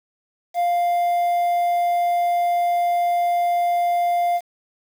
triangle tone, 699 Hz, F5, 1 cent sharp, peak -15 dBFS, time 0.54-4.41 s, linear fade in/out 50 ms, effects 7-bit

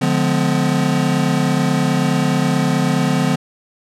square chord, D diminished seventh, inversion none, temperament just, 146.83 / 176.2 / 211.4 / 253.7 Hz, D3 / F3 / Ab3 / Cb4, 0 / +16 / +31 / +47 cents, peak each -20 / -20 / -24 / -20 dBFS, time 0.01-3.36 s, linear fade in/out 10 ms, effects low-pass 10000 Hz 12 dB/octave

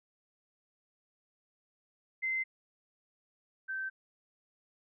sine tone pair in turn, 2070 / 1550.7 Hz, C7 / G6, -19 / -19 cents, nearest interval perfect fourth, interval 500 cents, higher first, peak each -30 / -34 dBFS, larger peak first, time 2.22-2.44 / 3.68-3.9 s, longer neither, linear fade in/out 20 ms, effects none

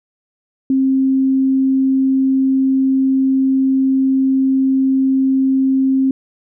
sine tone, 266 Hz, C4, 29 cents sharp, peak -11 dBFS, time 0.7-6.11 s, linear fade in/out 2 ms, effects none

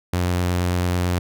sawtooth tone, 89.1 Hz, F2, 35 cents sharp, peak -15 dBFS, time 0.13-1.19 s, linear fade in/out 5 ms, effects none

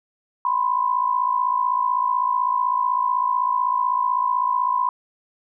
sine tone pair together, 990.6 / 1046.5 Hz, B5 / C6, +5 / 0 cents, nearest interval minor second, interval 95 cents, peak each -20 / -22 dBFS, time 0.45-4.89 s, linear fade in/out 2 ms, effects none

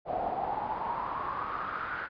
brown noise with band-pass filter sweep, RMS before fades -34 dBFS, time 0.05-2.09 s, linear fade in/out 50 ms, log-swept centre 690 to 1500 Hz, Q 7, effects resampled to 11025 Hz

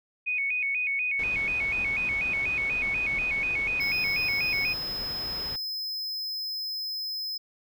sine tone with vibrato, 2349 Hz, D7, in tune, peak -25 dBFS, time 0.26-4.74 s, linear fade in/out 20 ms, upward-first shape square, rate 4.1 Hz, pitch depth 100 cents each way
pink low-pass noise, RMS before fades -41 dBFS, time 1.19-5.56 s, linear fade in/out 2 ms, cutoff 3600 Hz, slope 12 dB/octave
square tone, 5100 Hz, D#8, 42 cents sharp, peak -31 dBFS, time 3.8-7.38 s, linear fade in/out 10 ms
effects none

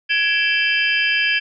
sine tone cluster, 1671 / 2333 / 2659 / 3118 / 4878 Hz, G#6 / D7 / E7 / G7 / D#8, +10 / -12 / +14 / -10 / -35 cents, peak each -20 / -22 / -21 / -22 / -29 dBFS, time 0.09-1.4 s, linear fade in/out 20 ms, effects none

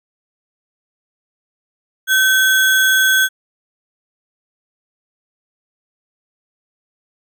sine tone with sample-and-hold, 1538 Hz, G6, 33 cents flat, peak -10 dBFS, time 2.07-3.29 s, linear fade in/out 50 ms, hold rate 4900 Hz, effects none

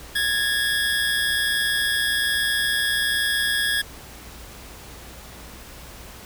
25% pulse tone pair together, 1661.2 / 1782.4 Hz, G#6 / A6, 0 / +22 cents, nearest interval minor second, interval 122 cents, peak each -17 / -24 dBFS, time 0.15-3.82 s, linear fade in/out 10 ms, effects added 60 Hz sine -45 dBFS peak until 6.25 s + pink hiss -42 dBFS RMS until 6.25 s

